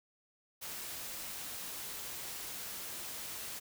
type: noise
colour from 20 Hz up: white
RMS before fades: -43 dBFS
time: 0.61-3.6 s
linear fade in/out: 20 ms
effects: none